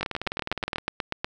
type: two click trains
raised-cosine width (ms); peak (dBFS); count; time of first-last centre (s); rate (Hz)
0.3; -10 / -13; 11 / 16; 0.03-1.245 / 0.01-0.783; 8.23 / 19.4
effects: none